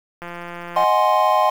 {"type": "click train", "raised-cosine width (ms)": 0.5, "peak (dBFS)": -18, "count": 108, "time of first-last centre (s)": [0.22, 0.838], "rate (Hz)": 173}
{"type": "chord", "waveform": "triangle", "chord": "Ab dominant seventh", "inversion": "second", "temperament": "equal", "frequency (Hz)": [622.3, 740, 830.6, 1046.5], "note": ["Eb5", "Gb5", "Ab5", "C6"], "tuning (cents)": [0, 0, 0, 0], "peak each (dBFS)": [-18, -18, -18, -16], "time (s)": [0.76, 1.5], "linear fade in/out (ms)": 5}
{"effects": ["7-bit"]}